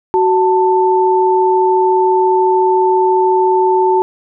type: tone pair together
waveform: sine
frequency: 373 / 887.1 Hz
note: F#4 / A5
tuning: +14 / +14 cents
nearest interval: octave + minor third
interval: 1500 cents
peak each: -11 / -12 dBFS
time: 0.14-4.02 s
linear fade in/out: 0 ms
effects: none